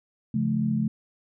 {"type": "chord", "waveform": "sine", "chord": "Db augmented", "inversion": "none", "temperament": "just", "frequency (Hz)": [138.59, 173.24, 216.5], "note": ["Db3", "F3", "A3"], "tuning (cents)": [0, -14, -28], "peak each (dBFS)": [-28, -30, -24], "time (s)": [0.34, 0.88], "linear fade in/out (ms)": 5, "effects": []}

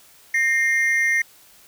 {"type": "ring-modulated tone", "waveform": "triangle", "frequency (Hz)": 1975.5, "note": "B6", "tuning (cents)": 0, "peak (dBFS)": -12, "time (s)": [0.34, 1.22], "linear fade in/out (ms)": 5, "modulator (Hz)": 136, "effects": ["white hiss -51 dBFS RMS until 1.67 s"]}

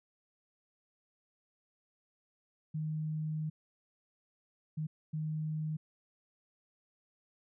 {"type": "tone bursts at uneven times", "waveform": "sine", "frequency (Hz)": 155.2, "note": "D#3", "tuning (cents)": -4, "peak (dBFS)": -33, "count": 3, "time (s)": [[2.74, 3.5], [4.77, 4.87], [5.13, 5.77]], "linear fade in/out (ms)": 10, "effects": []}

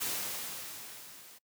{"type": "noise with level ramp", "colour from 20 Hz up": "white", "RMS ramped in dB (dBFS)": [-33, -54], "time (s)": [0, 1.39], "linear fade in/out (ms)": 20, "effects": ["noise-tail reverb RT60 0.1 s tail -24 dB re dry", "high-pass 100 Hz 12 dB/octave"]}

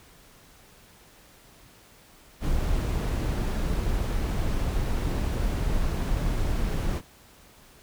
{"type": "noise", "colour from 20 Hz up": "brown", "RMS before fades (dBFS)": -26, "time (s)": [2.4, 7.02], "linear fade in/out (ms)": 50, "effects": ["pink hiss -54 dBFS RMS until 7.82 s"]}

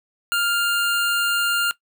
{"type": "tone", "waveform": "25% pulse", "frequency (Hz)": 1401, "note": "F6", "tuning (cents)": 5, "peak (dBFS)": -15, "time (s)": [0.32, 1.71], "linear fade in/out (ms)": 0, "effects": ["noise-tail reverb RT60 0.1 s tail -18 dB re dry"]}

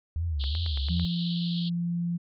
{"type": "tone with vibrato", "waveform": "sine", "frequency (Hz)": 76.1, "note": "D#2", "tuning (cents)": -38, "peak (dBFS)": -26, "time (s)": [0.16, 1.05], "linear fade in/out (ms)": 0, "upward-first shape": "sine", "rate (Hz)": 2.7, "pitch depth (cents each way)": 200}
{"type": "band-pass noise", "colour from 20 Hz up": "white", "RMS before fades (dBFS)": -38, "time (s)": [0.39, 1.7], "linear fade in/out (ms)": 20, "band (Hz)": [3000, 4400], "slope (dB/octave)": 96}
{"type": "click train", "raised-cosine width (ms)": 0.3, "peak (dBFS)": -25, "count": 6, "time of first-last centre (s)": [0.44, 0.997], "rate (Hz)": 8.98}
{"type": "tone", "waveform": "sine", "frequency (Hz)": 172.2, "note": "F3", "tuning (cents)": -24, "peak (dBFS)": -26, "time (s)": [0.89, 2.18], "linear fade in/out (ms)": 20}
{"effects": []}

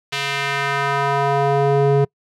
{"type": "tone with band-pass filter sweep", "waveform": "square", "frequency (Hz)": 140, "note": "C#3", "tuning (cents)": 18, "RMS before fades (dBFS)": -18, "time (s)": [0.12, 2.05], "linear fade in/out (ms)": 10, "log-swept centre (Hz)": [3100, 350], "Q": 1.3, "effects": ["noise-tail reverb RT60 0.1 s tail -26 dB re dry"]}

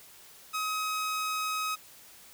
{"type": "tone", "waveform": "sawtooth", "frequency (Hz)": 1268, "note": "D#6", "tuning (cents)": 32, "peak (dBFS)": -26, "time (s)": [0.53, 1.76], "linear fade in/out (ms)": 20, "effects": ["white hiss -53 dBFS RMS until 2.33 s"]}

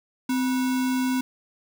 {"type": "tone with sample-and-hold", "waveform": "sine", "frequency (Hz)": 257.5, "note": "C4", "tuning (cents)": -28, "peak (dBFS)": -21, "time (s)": [0.29, 1.21], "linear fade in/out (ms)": 5, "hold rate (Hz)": 1225, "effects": []}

